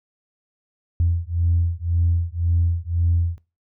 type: beating tone pair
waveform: sine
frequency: 84.4 / 86.3 Hz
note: E2 / F2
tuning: +41 / -20 cents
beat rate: 1.9 Hz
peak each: -20 dBFS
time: 1-3.38 s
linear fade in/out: 0 ms
effects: noise-tail reverb RT60 0.3 s tail -20 dB re dry + tanh soft clip ceiling -10 dBFS